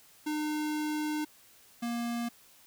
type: tone pair in turn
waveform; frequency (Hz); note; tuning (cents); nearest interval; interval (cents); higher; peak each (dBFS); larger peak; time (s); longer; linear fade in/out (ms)
square; 303.4 / 236.1; D#4 / A#3; -44 / +22; major third; 434; first; -31 / -32; first; 0.26-1.25 / 1.82-2.29; first; 10
effects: white hiss -59 dBFS RMS until 2.66 s